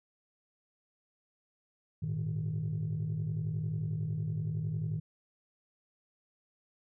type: chord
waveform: sine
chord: Ab suspended second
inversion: none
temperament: equal with one note detuned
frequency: 103.83 / 114.8 / 155.56 Hz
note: Ab2 / Bb2 / Eb3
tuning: 0 / -26 / 0 cents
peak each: -36 / -36 / -32 dBFS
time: 2.02-5 s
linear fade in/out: 10 ms
effects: tanh soft clip ceiling -27 dBFS